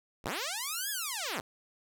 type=linear two-way sweep; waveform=5% pulse; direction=up then down; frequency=32.6 to 1722 to 86.2 Hz; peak=-22 dBFS; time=0.24-1.41 s; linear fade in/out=10 ms; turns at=0.9 s; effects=none